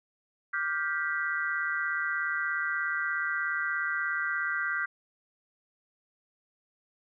sine chord, G dominant seventh, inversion second, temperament just, 1176 / 1411.2 / 1568 / 1960 Hz, D6 / F6 / G6 / B6, +2 / +18 / 0 / -14 cents, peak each -37 / -33 / -31 / -35 dBFS, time 0.53-4.86 s, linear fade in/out 10 ms, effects none

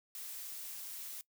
blue noise, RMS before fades -45 dBFS, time 0.15-1.21 s, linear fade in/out 0 ms, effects noise-tail reverb RT60 0.1 s tail -21 dB re dry

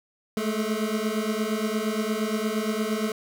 25% pulse beating tone pair, 212 / 220.6 Hz, G#3 / A3, +36 / +5 cents, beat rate 8.6 Hz, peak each -24 dBFS, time 0.37-3.12 s, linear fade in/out 2 ms, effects none

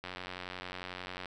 click train, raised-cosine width 0.3 ms, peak -24 dBFS, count 112, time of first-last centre 0.04-1.257 s, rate 91.2 Hz, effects none

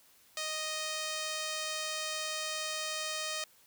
5% pulse tone, 622.3 Hz, D#5, in tune, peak -23 dBFS, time 0.37-3.44 s, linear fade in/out 2 ms, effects white hiss -63 dBFS RMS until 3.66 s

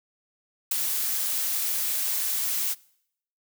blue noise with ADSR envelope, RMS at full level -23 dBFS, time 0.71-2.75 s, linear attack 7 ms, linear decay 12 ms, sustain -4 dB, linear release 31 ms, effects noise-tail reverb RT60 0.7 s tail -23 dB re dry

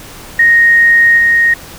sine tone with level steps, 1864.7 Hz, A#6, in tune, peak -4 / -6 dBFS, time 0.39-1.54 s, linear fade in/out 5 ms, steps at 1.17 s, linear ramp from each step 20 ms, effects pink hiss -32 dBFS RMS until 1.78 s

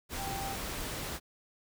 sine tone in noise, 784 Hz, G5, in tune, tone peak -38 dBFS, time 0.16-0.57 s, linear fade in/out 50 ms, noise pink, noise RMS -38 dBFS, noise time 0.09-1.2 s, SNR -3 dB, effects none

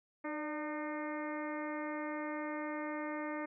harmonic tone with a mistuned harmonic, 304 Hz, D#4, 40 cents flat, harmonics 1 / 2 / 3 / 4 / 5 / 6 / 7 / 8, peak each -40 / -43 / -46 / -47 / -52 / -48 / -49 / -60 dBFS, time 0.24-3.46 s, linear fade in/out 10 ms, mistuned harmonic 2, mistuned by -44 cents, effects none

